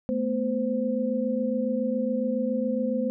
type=tone cluster; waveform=sine; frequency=218.4 / 245.6 / 517 Hz; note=A3 / B3 / C5; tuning=-13 / -9 / -21 cents; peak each=-28 dBFS; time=0.09-3.1 s; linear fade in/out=0 ms; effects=none